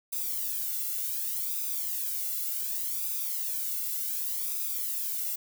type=noise with flanger; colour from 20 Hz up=violet; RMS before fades=-32 dBFS; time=0.12-5.36 s; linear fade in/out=10 ms; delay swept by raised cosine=0.81 to 1.46 ms; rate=0.67 Hz; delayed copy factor=+1; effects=none